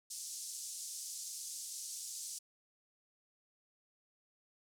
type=band-pass noise; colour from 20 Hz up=pink; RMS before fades=-45 dBFS; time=0.1-2.39 s; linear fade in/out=10 ms; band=5500 to 10000 Hz; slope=24 dB/octave; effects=none